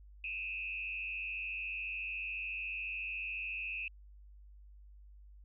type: tone with frequency modulation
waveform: sine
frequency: 2580 Hz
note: E7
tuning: 38 cents flat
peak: -37 dBFS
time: 0.24-3.88 s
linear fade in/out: 2 ms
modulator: 94 Hz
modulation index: 1.3
effects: added 50 Hz sine -53 dBFS peak until 5.44 s